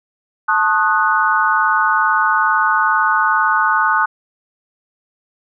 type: chord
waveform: sine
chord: D# half-diminished seventh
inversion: second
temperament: equal with one note detuned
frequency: 880 / 1082.2 / 1244.5 / 1480 Hz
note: A5 / C#6 / D#6 / F#6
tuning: 0 / -42 / 0 / 0 cents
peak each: -18 / -20 / -17 / -16 dBFS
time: 0.48-4.06 s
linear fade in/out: 10 ms
effects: none